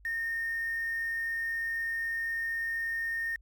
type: tone with quantisation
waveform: sine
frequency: 1834 Hz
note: A#6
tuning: 29 cents flat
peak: -30 dBFS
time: 0.05-3.36 s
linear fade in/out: 2 ms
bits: 8
effects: added 50 Hz sine -54 dBFS peak until 3.41 s + AAC 64 kbps